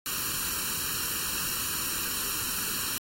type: noise with comb filter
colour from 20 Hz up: white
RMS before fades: -31 dBFS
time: 0.06-2.98 s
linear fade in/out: 0 ms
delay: 0.71 ms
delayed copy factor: +0.95
effects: AAC 48 kbps